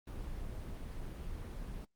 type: noise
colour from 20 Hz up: brown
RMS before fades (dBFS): -42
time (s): 0.07-1.85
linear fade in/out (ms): 5
effects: Opus 24 kbps